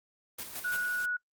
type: noise bursts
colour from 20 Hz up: white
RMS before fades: -38 dBFS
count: 3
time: 0.38-0.771 s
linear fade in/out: 10 ms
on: 57 ms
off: 110 ms
type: noise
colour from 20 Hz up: white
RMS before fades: -44 dBFS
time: 0.42-1.06 s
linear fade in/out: 10 ms
type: tone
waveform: sine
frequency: 1465 Hz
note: F#6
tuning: 18 cents flat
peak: -29 dBFS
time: 0.64-1.17 s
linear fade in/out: 10 ms
effects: noise-tail reverb RT60 0.1 s tail -25 dB re dry + Opus 24 kbps